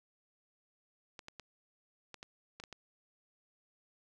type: clicks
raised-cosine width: 0.2 ms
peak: -29 dBFS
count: 8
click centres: 1.192 / 1.284 / 1.397 / 2.143 / 2.229 / 2.6 / 2.638 / 2.727 s
effects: none